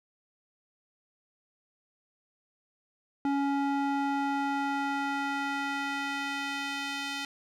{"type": "tone with band-pass filter sweep", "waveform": "square", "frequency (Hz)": 279.4, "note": "C#4", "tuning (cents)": 14, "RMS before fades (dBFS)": -31, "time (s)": [3.25, 7.25], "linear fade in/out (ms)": 2, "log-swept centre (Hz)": [560, 3200], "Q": 1, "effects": []}